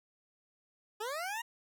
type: linear sweep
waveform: 20% pulse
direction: up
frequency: 407.7 to 955 Hz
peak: -31 dBFS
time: 1-1.42 s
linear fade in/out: 10 ms
effects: none